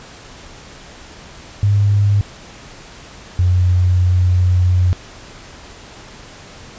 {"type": "tone pair in turn", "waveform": "sine", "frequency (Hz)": [101.7, 90.34], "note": ["G#2", "F#2"], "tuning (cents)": [-36, -41], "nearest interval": "major second", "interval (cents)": 205, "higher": "first", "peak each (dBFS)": -10, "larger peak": "neither", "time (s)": [[1.63, 2.21], [3.39, 4.93]], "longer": "second", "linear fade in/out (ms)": 0, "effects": ["pink hiss -38 dBFS RMS until 6.78 s", "resampled to 16000 Hz"]}